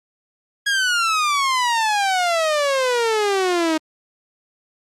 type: exponential sweep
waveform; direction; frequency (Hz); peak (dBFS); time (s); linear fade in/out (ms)
sawtooth; down; 1661.2 to 310; -13; 0.66-3.78; 10
effects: low-pass 8000 Hz 12 dB/octave + Opus 48 kbps